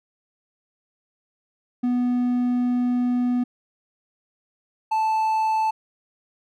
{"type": "tone pair in turn", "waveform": "triangle", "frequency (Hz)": [246.2, 877.4], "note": ["B3", "A5"], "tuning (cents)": [-5, -5], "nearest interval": "octave + minor seventh", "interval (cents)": 2200, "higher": "second", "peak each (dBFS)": -17, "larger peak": "neither", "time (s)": [[1.83, 3.44], [4.91, 5.71]], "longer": "first", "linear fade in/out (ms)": 10, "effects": []}